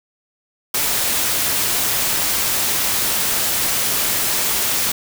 white noise, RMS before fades -19 dBFS, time 0.74-4.92 s, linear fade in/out 5 ms, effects none

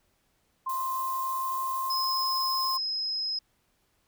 sine tone with pitch glide, 1049 to 1056.3 Hz, C6 to C6, +4 to +16 cents, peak -28 dBFS, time 0.66-2.78 s, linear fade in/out 10 ms, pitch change +12 cents, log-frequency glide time 0.99-2.24 s
violet noise, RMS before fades -40 dBFS, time 0.69-2.77 s, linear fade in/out 5 ms
sine tone, 5110 Hz, D#8, 45 cents sharp, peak -28 dBFS, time 1.9-3.39 s, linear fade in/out 5 ms
effects pink hiss -71 dBFS RMS until 4.07 s

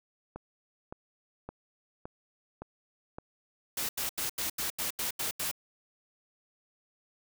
click train, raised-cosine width 1 ms, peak -26 dBFS, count 6, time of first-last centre 0.36-3.185 s, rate 1.77 Hz
white noise bursts, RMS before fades -33 dBFS, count 9, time 3.77-5.514 s, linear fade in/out 5 ms, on 120 ms, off 83 ms
effects none

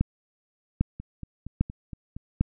two click trains, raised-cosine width 5 ms, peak -24 / -9 dBFS, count 6 / 4, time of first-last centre 1-2.166 / 0.01-2.41 s, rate 4.29 / 1.25 Hz, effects none

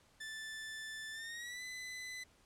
sawtooth tone with pitch glide, 1760 to 2010 Hz, A6 to B6, 0 to +30 cents, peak -40 dBFS, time 0.2-2.24 s, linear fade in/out 10 ms, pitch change +230 cents, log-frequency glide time 1.12-1.63 s, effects pink hiss -68 dBFS RMS until 2.45 s + low-pass 10000 Hz 12 dB/octave

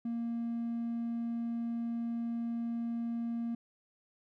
triangle tone, 233.1 Hz, A#3, in tune, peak -30 dBFS, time 0.05-3.55 s, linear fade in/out 5 ms, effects tanh soft clip ceiling -27 dBFS

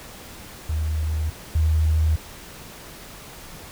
sine tone pair in turn, 77.78 / 78.59 Hz, D#2 / D#2, 0 / +18 cents, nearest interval unison, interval 18 cents, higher second, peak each -21 / -16 dBFS, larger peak second, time 0.69-1.3 / 1.55-2.16 s, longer neither, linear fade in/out 5 ms, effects pink hiss -41 dBFS RMS until 3.71 s

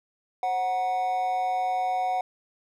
triangle tone with amplitude modulation, 740 Hz, F#5, in tune, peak -19 dBFS, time 0.43-2.21 s, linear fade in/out 2 ms, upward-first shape sine, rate 209 Hz, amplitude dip 60%, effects none

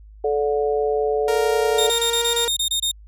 harmonic tone, 145.1 Hz, D3, 21 cents flat, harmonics 3 / 4 / 5, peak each -19 / -26 / -26 dBFS, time 0.24-1.9 s, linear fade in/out 5 ms
sawtooth tone with pitch glide, 466.2 to 470 Hz, A#4 to A#4, 0 to +14 cents, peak -18 dBFS, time 1.28-2.48 s, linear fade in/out 2 ms, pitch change +14 cents, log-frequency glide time 2.1-2.26 s
sawtooth tone bursts, 3677 Hz, A#7, 24 cents flat, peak -16 dBFS, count 10, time 1.78-2.915 s, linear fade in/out 5 ms, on 91 ms, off 25 ms
effects added 52 Hz sine -41 dBFS peak until 3.07 s + resampled to 32000 Hz

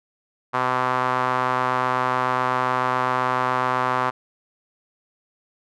sawtooth tone with band-pass filter, 127.3 Hz, C3, 47 cents flat, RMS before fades -22 dBFS, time 0.53-4.11 s, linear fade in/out 20 ms, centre 1100 Hz, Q 2.7, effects none

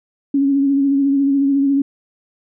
sine tone with vibrato, 277.2 Hz, C#4, in tune, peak -12 dBFS, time 0.34-1.82 s, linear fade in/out 5 ms, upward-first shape sine, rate 14 Hz, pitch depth 32 cents each way, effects none

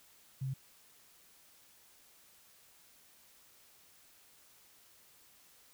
sine tone, 133.1 Hz, C3, 30 cents sharp, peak -34 dBFS, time 0.41-0.54 s, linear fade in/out 10 ms, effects white hiss -63 dBFS RMS until 5.73 s

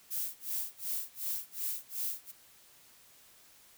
violet noise with tremolo, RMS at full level -34 dBFS, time 0.1-2.32 s, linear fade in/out 20 ms, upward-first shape sine, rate 2.7 Hz, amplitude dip 100%, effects white hiss -60 dBFS RMS until 3.77 s

